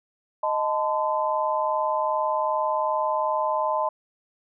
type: chord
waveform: sine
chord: A diminished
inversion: second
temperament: equal with one note detuned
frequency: 622.3 / 880 / 1022.6 Hz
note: Eb5 / A5 / C6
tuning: 0 / 0 / -40 cents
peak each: -26 dBFS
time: 0.43-3.89 s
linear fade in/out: 5 ms
effects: none